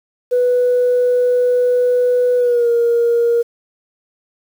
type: tone with pitch glide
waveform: sine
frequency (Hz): 493.9 to 470.5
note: B4 to A#4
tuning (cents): 0 to +16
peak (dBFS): -10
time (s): 0.31-3.43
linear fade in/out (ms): 20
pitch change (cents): -84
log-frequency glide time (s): 2.37-2.69
effects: tanh soft clip ceiling -7 dBFS + 7-bit